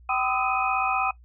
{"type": "tone cluster", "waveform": "sine", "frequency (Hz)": [770, 1015, 1231, 1287, 2504], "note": ["G5", "B5", "D#6", "E6", "D#7"], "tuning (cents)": [-31, 47, -19, -42, 10], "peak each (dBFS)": [-26, -31, -30, -29, -29], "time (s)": [0.09, 1.11], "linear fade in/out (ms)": 5, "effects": ["noise-tail reverb RT60 0.1 s tail -18 dB re dry", "added 60 Hz sine -48 dBFS peak until 1.24 s"]}